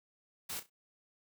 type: noise with echo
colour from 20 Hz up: white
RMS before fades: -40 dBFS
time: 0.49-0.6 s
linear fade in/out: 10 ms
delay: 33 ms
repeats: 3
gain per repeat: -12 dB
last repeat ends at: 0.699 s
effects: none